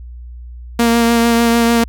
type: tone with vibrato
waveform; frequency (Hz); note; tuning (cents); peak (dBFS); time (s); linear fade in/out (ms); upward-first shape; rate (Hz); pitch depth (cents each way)
sawtooth; 233.1; A#3; 0; -6; 0.79-1.84; 5; sine; 6.7; 16
effects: added 60 Hz sine -29 dBFS peak until 1.88 s